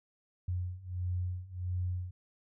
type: beating tone pair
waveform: sine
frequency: 89.3 / 90.8 Hz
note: F2 / F#2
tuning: +39 / -32 cents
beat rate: 1.5 Hz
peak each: -37 / -35 dBFS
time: 0.48-2.11 s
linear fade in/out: 5 ms
effects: none